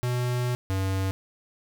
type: tone pair in turn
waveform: square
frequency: 123.47 / 95.73 Hz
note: B2 / G2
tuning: 0 / -41 cents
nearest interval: major third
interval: 441 cents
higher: first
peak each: -25 dBFS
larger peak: neither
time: 0.03-0.55 / 0.7-1.11 s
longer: first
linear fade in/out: 0 ms
effects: none